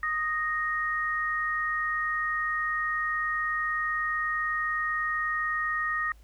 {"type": "tone pair together", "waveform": "sine", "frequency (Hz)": [1244, 1863.9], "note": ["D#6", "A#6"], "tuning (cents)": [-1, -1], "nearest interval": "perfect fifth", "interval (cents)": 700, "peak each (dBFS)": [-30, -28], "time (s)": [0.03, 6.12], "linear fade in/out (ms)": 2, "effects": ["added 53 Hz sine -50 dBFS peak until 6.23 s", "pink hiss -64 dBFS RMS until 6.23 s"]}